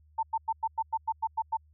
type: tone bursts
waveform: sine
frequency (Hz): 894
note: A5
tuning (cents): +27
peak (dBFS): -25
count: 10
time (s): 0.18-1.571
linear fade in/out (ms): 10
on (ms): 50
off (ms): 99
effects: added 76 Hz sine -58 dBFS peak until 1.73 s